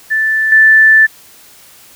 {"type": "tone with level steps", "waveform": "sine", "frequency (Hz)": 1760, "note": "A6", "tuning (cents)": 0, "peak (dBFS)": [-10, -3], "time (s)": [0.1, 1.07], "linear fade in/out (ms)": 20, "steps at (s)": 0.52, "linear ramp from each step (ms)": 2, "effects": ["white hiss -41 dBFS RMS until 1.95 s"]}